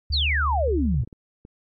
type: tone with pitch glide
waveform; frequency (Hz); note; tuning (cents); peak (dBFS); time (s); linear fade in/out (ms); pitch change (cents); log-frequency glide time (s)
sine; 73.42 to 72.28; D2 to D2; 0 to -27; -22; 0.1-1.02; 5; -27; 0.64-0.73
type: exponential sweep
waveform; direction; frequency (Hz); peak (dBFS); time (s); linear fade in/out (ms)
sine; down; 4795 to 103.83; -21; 0.12-1.05; 20
type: clicks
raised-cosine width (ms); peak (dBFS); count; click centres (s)
3; -30; 10; 0.68 / 0.721 / 0.761 / 0.792 / 0.854 / 0.943 / 1.036 / 1.075 / 1.128 / 1.451
effects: MP3 32 kbps